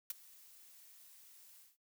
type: noise with ADSR envelope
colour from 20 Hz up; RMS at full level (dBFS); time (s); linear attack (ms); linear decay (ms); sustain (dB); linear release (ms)
blue; -37; 0.1-1.77; 3; 18; -23; 170
effects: noise-tail reverb RT60 0.1 s tail -17 dB re dry